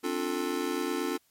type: chord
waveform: square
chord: D minor seventh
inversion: third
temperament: just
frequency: 264.3 / 293.7 / 352.4 / 440.5 Hz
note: C4 / D4 / F4 / A4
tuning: +18 / 0 / +16 / +2 cents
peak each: -36 / -35 / -34 / -36 dBFS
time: 0.03-1.18 s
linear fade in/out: 20 ms
effects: white hiss -68 dBFS RMS until 1.3 s + MP3 64 kbps